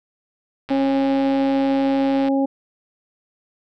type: click train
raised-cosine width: 0.3 ms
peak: -17 dBFS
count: 213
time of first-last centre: 0.69-2.284 s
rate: 133 Hz
type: harmonic tone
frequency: 272.7 Hz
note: C#4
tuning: 28 cents flat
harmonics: 1 / 2 / 3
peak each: -17 / -23 / -27 dBFS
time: 0.7-2.46 s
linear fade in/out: 10 ms
effects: none